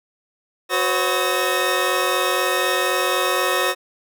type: tone cluster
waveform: 25% pulse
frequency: 367.6 / 507 / 551 / 1279 / 1839 Hz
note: F#4 / B4 / C#5 / D#6 / A#6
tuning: -11 / +45 / -11 / +47 / -24 cents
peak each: -21 dBFS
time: 0.69-3.75 s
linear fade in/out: 50 ms
effects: none